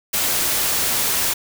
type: noise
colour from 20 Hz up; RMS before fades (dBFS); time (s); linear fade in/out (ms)
white; -20; 0.13-1.34; 10
effects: none